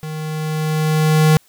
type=tone with level ramp; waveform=square; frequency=155.56 Hz; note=D#3; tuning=in tune; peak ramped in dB=-26 to -9 dBFS; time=0.03-1.37 s; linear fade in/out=0 ms; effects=white hiss -54 dBFS RMS until 1.48 s